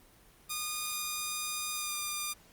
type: tone with pitch glide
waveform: 5% pulse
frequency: 1223 to 1202.7 Hz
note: D#6 to D6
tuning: -30 to +41 cents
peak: -22 dBFS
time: 0.49-2.34 s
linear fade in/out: 20 ms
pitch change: -29 cents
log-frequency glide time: 1.74-1.95 s
effects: pink hiss -60 dBFS RMS until 2.52 s + Opus 24 kbps